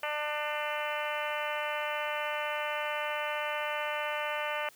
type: harmonic tone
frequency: 298.7 Hz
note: D4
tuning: 29 cents sharp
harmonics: 2 / 3 / 4 / 5 / 6 / 7 / 8 / 9 / 10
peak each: -36 / -38 / -39 / -40 / -41 / -41 / -42 / -43 / -43 dBFS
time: 0.03-4.69 s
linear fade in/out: 2 ms
effects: white hiss -58 dBFS RMS until 4.75 s